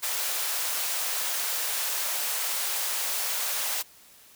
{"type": "high-pass noise", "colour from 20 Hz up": "white", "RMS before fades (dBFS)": -29, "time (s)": [0.02, 3.83], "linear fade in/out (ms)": 20, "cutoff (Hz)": 510, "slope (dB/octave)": 24, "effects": ["white hiss -54 dBFS RMS until 4.35 s"]}